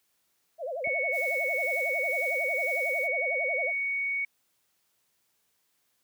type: tone with vibrato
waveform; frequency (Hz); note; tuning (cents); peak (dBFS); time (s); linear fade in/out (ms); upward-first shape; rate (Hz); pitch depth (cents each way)
sine; 587.3; D5; 0; -31; 0.58-3.73; 50; sine; 11; 280
type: tone with pitch glide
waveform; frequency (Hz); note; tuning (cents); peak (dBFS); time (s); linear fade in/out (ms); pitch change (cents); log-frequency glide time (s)
sine; 2217 to 2231; C#7 to C#7; 0 to +11; -27; 0.84-4.25; 5; +11; 1.43-2.29
type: click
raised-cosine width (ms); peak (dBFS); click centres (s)
2; -31; 0.873
type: noise with tremolo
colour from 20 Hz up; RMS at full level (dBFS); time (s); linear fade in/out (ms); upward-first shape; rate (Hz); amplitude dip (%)
blue; -47; 1.11-3.09; 50; sine; 2; 30
effects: white hiss -73 dBFS RMS until 6.03 s + high-pass 60 Hz 12 dB/octave